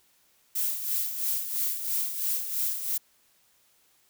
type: noise with tremolo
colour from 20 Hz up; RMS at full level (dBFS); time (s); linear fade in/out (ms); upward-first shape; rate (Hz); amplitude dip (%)
violet; -27; 0.55-2.98; 10; sine; 3; 60
effects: white hiss -65 dBFS RMS until 4.09 s